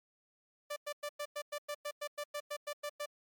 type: tone bursts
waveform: sawtooth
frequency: 587.3 Hz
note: D5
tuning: in tune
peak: -33 dBFS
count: 15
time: 0.7-3.06 s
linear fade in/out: 10 ms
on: 64 ms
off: 100 ms
effects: MP3 96 kbps